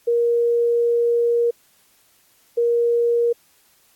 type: tone pair in turn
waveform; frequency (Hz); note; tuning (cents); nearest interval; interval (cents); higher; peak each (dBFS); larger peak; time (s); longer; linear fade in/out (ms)
sine; 471.8 / 471.8; A#4 / A#4; +21 / +21; unison; 0; neither; -15; neither; 0.07-1.51 / 2.57-3.33; first; 10
effects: white hiss -58 dBFS RMS until 3.95 s + AAC 64 kbps